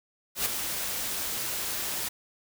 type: noise with ADSR envelope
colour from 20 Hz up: white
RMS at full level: -25 dBFS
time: 0.35-2.09 s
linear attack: 110 ms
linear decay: 3 ms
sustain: -7 dB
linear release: 11 ms
effects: none